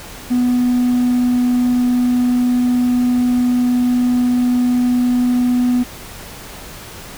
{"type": "tone", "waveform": "triangle", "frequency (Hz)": 246.9, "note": "B3", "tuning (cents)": 0, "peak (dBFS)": -9, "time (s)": [0.3, 5.84], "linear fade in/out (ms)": 20, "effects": ["tanh soft clip ceiling -7 dBFS", "pink hiss -34 dBFS RMS until 7.17 s"]}